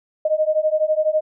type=beating tone pair; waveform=sine; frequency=614 / 626 Hz; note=D#5 / D#5; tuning=-23 / +10 cents; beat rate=12 Hz; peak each=-19 dBFS; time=0.25-1.21 s; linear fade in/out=5 ms; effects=none